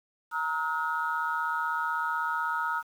sine tone cluster, 932 / 1282 / 1438 Hz, A#5 / E6 / F#6, -1 / -49 / -50 cents, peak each -31 dBFS, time 0.31-2.83 s, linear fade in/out 50 ms, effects tanh soft clip ceiling -18 dBFS + 9-bit

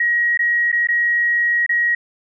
sine tone with dropouts, 1897 Hz, A#6, 30 cents sharp, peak -14 dBFS, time 0-1.95 s, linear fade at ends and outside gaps 5 ms, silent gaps 0.375-0.391 / 0.718-0.726 / 0.872-0.886 / 1.664-1.692 s, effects none

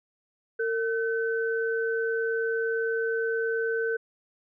sine tone pair together, 454.8 / 1522.7 Hz, A#4 / F#6, -43 / +49 cents, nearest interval octave + major sixth, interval 2092 cents, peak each -26 / -30 dBFS, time 0.59-3.97 s, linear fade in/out 10 ms, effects none

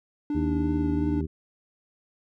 triangle tone with vibrato, 293.7 Hz, D4, in tune, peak -23 dBFS, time 0.3-1.21 s, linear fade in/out 2 ms, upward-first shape triangle, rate 2.9 Hz, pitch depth 22 cents each way
harmonic tone, 78.8 Hz, D#2, 23 cents sharp, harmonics 1 / 2 / 3 / 4 / 5, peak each -29 / -32 / -34 / -35 / -36 dBFS, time 0.34-1.27 s, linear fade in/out 20 ms
effects none

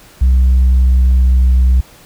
sine tone with pitch glide, 63.9 to 63.39 Hz, C2 to B1, -40 to +46 cents, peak -4 dBFS, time 0.21-1.81 s, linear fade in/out 10 ms, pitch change -14 cents, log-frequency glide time 0.32-1.49 s, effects tanh soft clip ceiling -5 dBFS + pink hiss -42 dBFS RMS until 2.05 s

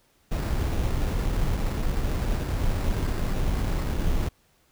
brown noise with sample-and-hold, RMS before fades -25 dBFS, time 0.31-4.29 s, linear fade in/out 10 ms, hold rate 3150 Hz, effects pink hiss -64 dBFS RMS until 4.71 s

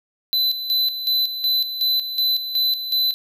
square tone with tremolo, 4014 Hz, B7, 27 cents sharp, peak -17 dBFS, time 0.33-3.14 s, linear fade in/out 0 ms, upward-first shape square, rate 2.7 Hz, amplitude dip 65%, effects none

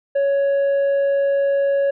sine tone with tanh clipping, 557 Hz, C#5, 8 cents sharp, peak -16 dBFS, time 0.15-1.91 s, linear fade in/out 10 ms, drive 4 dB, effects none

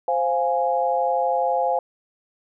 sine chord, F minor, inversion second, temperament equal, 523.3 / 698.5 / 830.6 Hz, C5 / F5 / Ab5, 0 / 0 / 0 cents, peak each -23 dBFS, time 0.08-1.79 s, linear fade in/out 2 ms, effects none

